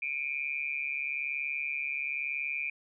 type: tone with amplitude modulation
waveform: sine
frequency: 2395 Hz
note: D7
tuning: 33 cents sharp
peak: -27 dBFS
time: 0.02-2.7 s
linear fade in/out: 5 ms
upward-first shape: sine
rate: 141 Hz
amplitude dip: 90%
effects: none